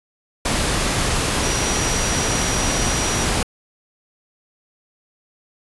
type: tone in noise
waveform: sine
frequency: 5790 Hz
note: F#8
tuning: 38 cents flat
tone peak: -26 dBFS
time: 1.43-3.25 s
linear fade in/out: 5 ms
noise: pink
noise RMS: -20 dBFS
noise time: 0.45-3.43 s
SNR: -9 dB
effects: resampled to 24000 Hz